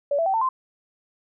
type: tone with pitch steps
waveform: sine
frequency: 571 / 663.5 / 771 / 896 / 1041.2 Hz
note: D5 / E5 / G5 / A5 / C6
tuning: -49 / +11 / -29 / +31 / -9 cents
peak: -19 dBFS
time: 0.11-0.49 s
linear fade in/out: 5 ms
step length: 76 ms
effects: none